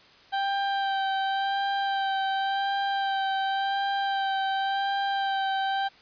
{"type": "tone with vibrato", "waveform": "35% pulse", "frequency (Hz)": 784, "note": "G5", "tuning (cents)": 0, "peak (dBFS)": -23, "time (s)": [0.32, 5.89], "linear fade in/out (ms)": 20, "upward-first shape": "sine", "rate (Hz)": 0.91, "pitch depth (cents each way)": 19, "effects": ["white hiss -54 dBFS RMS until 6.01 s", "resampled to 11025 Hz"]}